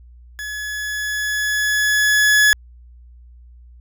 40% pulse tone with level ramp, 1700 Hz, G#6, 40 cents sharp, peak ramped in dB -26 to -9 dBFS, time 0.39-2.53 s, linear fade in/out 0 ms, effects added 60 Hz sine -41 dBFS peak until 3.8 s

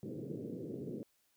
white band-pass noise, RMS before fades -43 dBFS, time 0.03-1.03 s, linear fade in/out 0 ms, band 110 to 470 Hz, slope 48 dB/octave, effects white hiss -75 dBFS RMS until 1.36 s

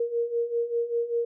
sine beating tone pair, 466.2 / 471.3 Hz, A#4 / A#4, 0 / +19 cents, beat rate 5.1 Hz, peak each -30 / -26 dBFS, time 0-1.25 s, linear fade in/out 5 ms, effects none

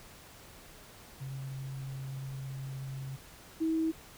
sine tone pair in turn, 134.3 / 321.9 Hz, C3 / E4, +46 / -41 cents, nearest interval octave + minor third, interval 1513 cents, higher second, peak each -37 / -27 dBFS, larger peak second, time 1.2-3.17 / 3.6-3.92 s, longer first, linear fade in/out 20 ms, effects pink hiss -53 dBFS RMS until 4.17 s

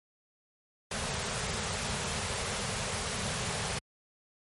pink band-stop noise, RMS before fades -33 dBFS, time 0.91-3.79 s, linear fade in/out 5 ms, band 240 to 380 Hz, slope 96 dB/octave, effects high-pass 60 Hz 12 dB/octave + MP3 48 kbps

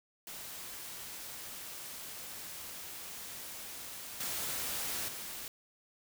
white noise with level steps, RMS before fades -45 / -37 / -43 dBFS, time 0.27-5.48 s, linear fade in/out 2 ms, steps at 4.2 / 5.08 s, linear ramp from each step 5 ms, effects none

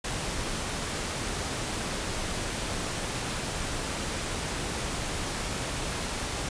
pink noise, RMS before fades -32 dBFS, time 0.04-6.49 s, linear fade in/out 5 ms, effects resampled to 22050 Hz

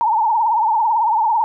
sine tone with vibrato, 896 Hz, A5, 31 cents sharp, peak -13 dBFS, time 0.01-1.44 s, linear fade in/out 0 ms, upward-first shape triangle, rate 18 Hz, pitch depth 130 cents each way, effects none

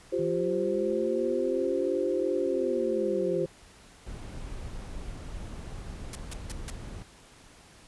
sine chord, F suspended second, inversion none, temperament equal, 349.2 / 392 / 523.3 Hz, F4 / G4 / C5, 0 / 0 / 0 cents, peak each -30 dBFS, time 0.12-3.46 s, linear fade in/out 10 ms
sine linear two-way sweep, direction up then down, 158.8 to 312.9 to 158.8 Hz, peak -34 dBFS, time 0.19-3.46 s, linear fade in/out 2 ms, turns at 2.2 s
brown noise, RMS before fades -39 dBFS, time 4.06-7.03 s, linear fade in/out 10 ms
white noise bursts, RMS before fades -38 dBFS, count 4, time 6.13-6.702 s, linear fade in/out 2 ms, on 23 ms, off 160 ms
effects pink hiss -54 dBFS RMS until 7.87 s + resampled to 24000 Hz

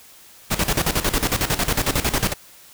pink noise with tremolo, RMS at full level -19 dBFS, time 0.5-2.34 s, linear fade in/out 20 ms, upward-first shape square, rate 11 Hz, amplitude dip 75%, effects white hiss -47 dBFS RMS until 2.73 s

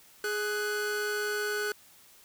45% pulse tone pair together, 417.2 / 1488 Hz, G#4 / F#6, +8 / +9 cents, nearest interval octave + minor seventh, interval 2201 cents, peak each -32 / -32 dBFS, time 0.24-1.72 s, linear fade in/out 2 ms, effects white hiss -57 dBFS RMS until 2.24 s

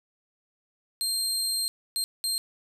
25% pulse tone bursts at uneven times, 4186 Hz, C8, in tune, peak -21 dBFS, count 3, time 1.01-1.68 / 1.96-2.04 / 2.24-2.38 s, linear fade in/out 0 ms, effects none

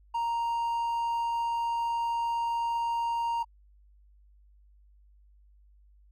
triangle tone, 932.3 Hz, A#5, in tune, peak -25 dBFS, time 0.14-3.43 s, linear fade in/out 10 ms, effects added 50 Hz sine -56 dBFS peak until 6.11 s + AAC 48 kbps

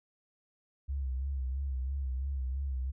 sine tone with vibrato, 66.6 Hz, C2, 31 cents sharp, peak -31 dBFS, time 0.88-2.92 s, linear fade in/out 20 ms, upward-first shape sine, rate 3 Hz, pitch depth 76 cents each way, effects none

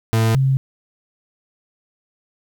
40% pulse / sine tone pair in turn, 112.3 / 134.01 Hz, A2 / C3, +36 / +42 cents, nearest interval minor third, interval 306 cents, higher second, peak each -13 dBFS, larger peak neither, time 0.13-0.35 / 0.35-0.57 s, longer neither, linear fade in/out 0 ms, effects 9-bit

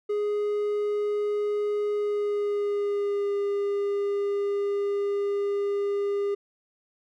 triangle tone with pitch glide, 415.3 to 403.7 Hz, G#4 to G#4, 0 to -49 cents, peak -22 dBFS, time 0.09-6.35 s, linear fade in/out 10 ms, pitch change -49 cents, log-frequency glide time 1.94-3.33 s, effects none

